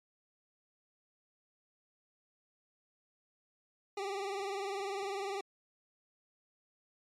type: tone with vibrato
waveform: 25% pulse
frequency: 395.1 Hz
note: G4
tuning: 14 cents sharp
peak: -32 dBFS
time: 3.97-5.41 s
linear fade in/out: 5 ms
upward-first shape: sine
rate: 20 Hz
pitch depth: 67 cents each way
effects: low-pass 7000 Hz 12 dB/octave + MP3 96 kbps